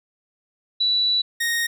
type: tone pair in turn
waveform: sine / sawtooth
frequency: 3947 / 1862.7 Hz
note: B7 / A#6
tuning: -2 / -2 cents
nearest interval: octave + minor second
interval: 1300 cents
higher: first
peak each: -17 dBFS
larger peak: neither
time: 0.8-1.22 / 1.4-1.67 s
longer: first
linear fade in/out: 10 ms
effects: none